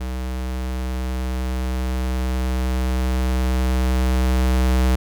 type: tone with level ramp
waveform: square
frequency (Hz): 63.6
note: C2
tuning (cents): -48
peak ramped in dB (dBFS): -25 to -15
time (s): 0-4.96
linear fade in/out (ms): 10
effects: none